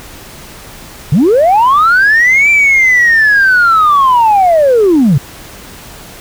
sine linear two-way sweep, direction up then down, 122.5 to 2358 to 122.5 Hz, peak -3 dBFS, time 1.12-5.18 s, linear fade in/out 5 ms, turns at 2.5 s, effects tanh soft clip ceiling -2 dBFS + pink hiss -32 dBFS RMS until 6.2 s

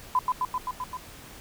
sine tone with echo, 1008 Hz, B5, 35 cents sharp, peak -19 dBFS, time 0.15-0.19 s, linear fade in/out 2 ms, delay 130 ms, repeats 6, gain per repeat -2 dB, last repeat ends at 0.97 s, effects pink hiss -46 dBFS RMS until 1.4 s

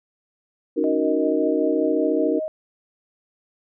sine chord, D# minor seventh, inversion third, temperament equal, 277.2 / 311.1 / 370 / 466.2 Hz, C#4 / D#4 / F#4 / A#4, 0 / 0 / 0 / 0 cents, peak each -26 / -22 / -26 / -23 dBFS, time 0.76-2.4 s, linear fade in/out 20 ms
sine tone with tremolo, 625 Hz, D#5, 8 cents sharp, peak -23 dBFS, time 0.84-2.48 s, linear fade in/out 0 ms, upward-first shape triangle, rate 5.2 Hz, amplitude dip 55%
effects none

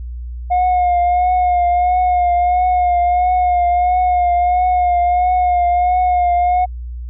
sine tone with vibrato, 717 Hz, F5, 45 cents sharp, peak -9 dBFS, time 0.5-6.66 s, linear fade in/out 20 ms, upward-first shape triangle, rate 1.5 Hz, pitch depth 37 cents each way, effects tanh soft clip ceiling -10 dBFS + added 60 Hz sine -24 dBFS peak until 7.09 s

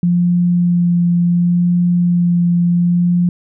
sine tone with vibrato, 174.61 Hz, F3, in tune, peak -10 dBFS, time 0.03-3.29 s, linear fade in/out 2 ms, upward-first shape sine, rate 0.7 Hz, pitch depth 11 cents each way, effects none

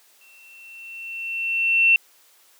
sine tone with exponential growth, 2700 Hz, E7, 41 cents sharp, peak -11 dBFS, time 0.21-1.96 s, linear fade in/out 2 ms, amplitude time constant 380 ms, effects white hiss -56 dBFS RMS until 2.59 s + high-pass 400 Hz 12 dB/octave

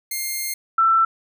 5% pulse / sine tone pair in turn, 2120 / 1335.5 Hz, C7 / E6, +22 / +22 cents, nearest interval minor sixth, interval 800 cents, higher first, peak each -14 / -13 dBFS, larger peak second, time 0.11-0.54 / 0.78-1.05 s, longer first, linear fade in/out 5 ms, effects none

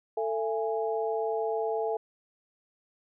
sine tone cluster, 444.6 / 671 / 829 Hz, A4 / E5 / G#5, +18 / +31 / -3 cents, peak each -29 / -33 / -34 dBFS, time 0.17-1.97 s, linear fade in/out 5 ms, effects none

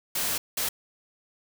white noise bursts at uneven times, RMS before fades -28 dBFS, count 2, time 0.15-0.38 / 0.57-0.69 s, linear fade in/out 5 ms, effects none

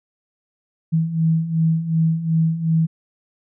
sine beating tone pair, 160.3 / 163 Hz, E3 / E3, -48 / -19 cents, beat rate 2.7 Hz, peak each -22 / -17 dBFS, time 0.92-2.87 s, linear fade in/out 20 ms, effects none

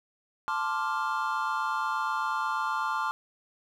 triangle chord, D minor seventh, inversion second, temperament equal, 880 / 1046.5 / 1174.7 / 1396.9 Hz, A5 / C6 / D6 / F6, 0 / 0 / 0 / 0 cents, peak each -31 dBFS, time 0.48-3.11 s, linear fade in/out 0 ms, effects none

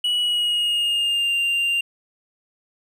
triangle tone with pitch glide, 2931 to 2787 Hz, F#7 to F7, -17 to -4 cents, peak -17 dBFS, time 0.04-1.81 s, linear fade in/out 5 ms, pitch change -87 cents, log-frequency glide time 0.16-1.34 s, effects none

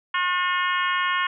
harmonic tone, 359.8 Hz, F#4, 48 cents flat, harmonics 3 / 4 / 5 / 6 / 7 / 8 / 9, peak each -24 / -28 / -27 / -31 / -36 / -31 / -36 dBFS, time 0.14-1.27 s, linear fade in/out 5 ms, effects none

